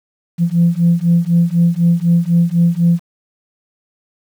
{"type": "beating tone pair", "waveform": "sine", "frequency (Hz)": [168.7, 172.7], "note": ["E3", "F3"], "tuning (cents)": [40, -19], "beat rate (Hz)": 4, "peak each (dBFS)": -12, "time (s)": [0.38, 3], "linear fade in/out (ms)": 50, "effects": ["tanh soft clip ceiling -4 dBFS", "7-bit"]}